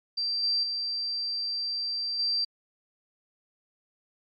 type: tone with level steps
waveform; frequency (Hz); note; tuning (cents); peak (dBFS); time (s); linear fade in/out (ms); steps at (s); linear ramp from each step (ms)
sine; 4699; D8; 0; -26 / -23 / -28 / -24; 0.17-2.45; 10; 0.43 / 0.63 / 2.19; 5
effects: MP3 32 kbps